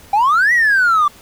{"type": "exponential two-way sweep", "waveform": "triangle", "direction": "up then down", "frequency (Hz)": [780, 1975.5, 1152], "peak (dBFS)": -7, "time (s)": [0.13, 1.08], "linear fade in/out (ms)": 5, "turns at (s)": 0.53, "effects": ["tanh soft clip ceiling -6 dBFS", "pink hiss -43 dBFS RMS until 1.21 s"]}